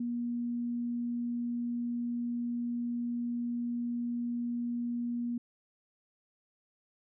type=tone; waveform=sine; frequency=239 Hz; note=A#3; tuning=43 cents sharp; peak=-31 dBFS; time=0-5.38 s; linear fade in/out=5 ms; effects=none